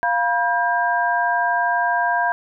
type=tone cluster; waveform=sine; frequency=699 / 967 / 1600 Hz; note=F5 / B5 / G6; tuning=+1 / -37 / +35 cents; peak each=-21 dBFS; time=0.03-2.32 s; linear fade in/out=0 ms; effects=none